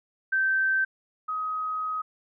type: tone pair in turn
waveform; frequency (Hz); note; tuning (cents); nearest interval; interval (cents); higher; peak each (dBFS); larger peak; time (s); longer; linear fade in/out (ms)
sine; 1553 / 1261.6; G6 / D#6; -17 / +24; major third; 359; first; -21 / -27; first; 0.32-0.85 / 1.28-2.02; second; 10
effects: none